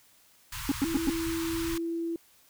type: band-stop noise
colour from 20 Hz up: pink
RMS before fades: -37 dBFS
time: 0.52-1.78 s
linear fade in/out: 5 ms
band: 140 to 910 Hz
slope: 96 dB/octave
type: tone bursts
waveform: triangle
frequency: 277.2 Hz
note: C#4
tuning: in tune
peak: -20 dBFS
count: 4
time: 0.69-1.098 s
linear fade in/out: 2 ms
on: 27 ms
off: 100 ms
type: tone with pitch glide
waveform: sine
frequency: 329.6 to 334 Hz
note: E4 to E4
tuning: 0 to +23 cents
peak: -29 dBFS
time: 0.84-2.16 s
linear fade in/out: 2 ms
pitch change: +23 cents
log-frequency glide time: 1.5-1.82 s
effects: white hiss -61 dBFS RMS until 2.49 s